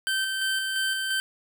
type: tone with tremolo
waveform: 25% pulse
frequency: 1551 Hz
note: G6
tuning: 19 cents flat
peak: -20 dBFS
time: 0.07-1.2 s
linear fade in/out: 0 ms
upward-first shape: square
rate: 2.9 Hz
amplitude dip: 30%
effects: none